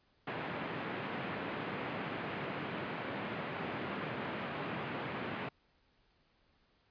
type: band-pass noise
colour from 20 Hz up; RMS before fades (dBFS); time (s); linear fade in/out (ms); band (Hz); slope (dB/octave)
pink; -40; 0.27-5.49; 5; 130 to 2700; 24
effects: pink hiss -72 dBFS RMS until 6.9 s + resampled to 11025 Hz